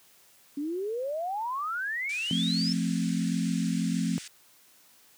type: exponential sweep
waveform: sine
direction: up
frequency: 277.2 to 5410 Hz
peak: -29 dBFS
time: 0.57-2.73 s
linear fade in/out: 5 ms
type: band-pass noise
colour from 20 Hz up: white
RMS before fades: -44 dBFS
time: 2.09-4.28 s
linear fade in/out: 5 ms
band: 1500 to 9100 Hz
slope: 48 dB/octave
type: chord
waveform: sine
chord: F major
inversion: none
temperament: equal with one note detuned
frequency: 173.51 / 220 / 261.6 Hz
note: F3 / A3 / C4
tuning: -11 / 0 / 0 cents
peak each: -28 / -30 / -31 dBFS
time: 2.31-4.18 s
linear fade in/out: 0 ms
effects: white hiss -59 dBFS RMS until 5.17 s + high-pass 100 Hz 12 dB/octave